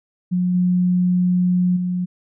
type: tone with level steps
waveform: sine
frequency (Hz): 180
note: F#3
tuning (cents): -47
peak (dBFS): -16 / -14 / -19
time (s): 0.31-2.06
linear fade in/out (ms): 20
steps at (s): 0.54 / 1.76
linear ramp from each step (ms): 10
effects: none